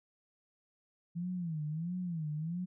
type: tone with vibrato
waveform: sine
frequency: 165.5 Hz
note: E3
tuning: 7 cents sharp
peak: -34 dBFS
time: 1.15-2.66 s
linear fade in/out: 20 ms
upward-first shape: sine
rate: 1.5 Hz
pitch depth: 170 cents each way
effects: none